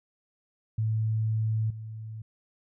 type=tone with level steps; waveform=sine; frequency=110 Hz; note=A2; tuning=in tune; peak=-24 / -36 dBFS; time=0.78-2.22 s; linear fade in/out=5 ms; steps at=1.7 s; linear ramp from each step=5 ms; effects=none